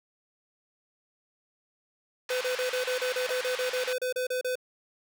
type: band-pass noise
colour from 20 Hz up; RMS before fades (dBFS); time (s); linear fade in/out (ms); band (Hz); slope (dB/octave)
pink; -37; 2.29-3.93; 2; 1300 to 4200; 12
type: tone bursts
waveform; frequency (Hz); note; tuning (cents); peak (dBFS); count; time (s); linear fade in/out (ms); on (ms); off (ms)
square; 505; B4; +39; -28; 16; 2.3-4.555; 5; 110; 33
type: tone with exponential decay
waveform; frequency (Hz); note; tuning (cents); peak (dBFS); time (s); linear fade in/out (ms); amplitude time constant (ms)
sawtooth; 632; D#5; +27; -27; 3.29-3.37; 1; 17
effects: none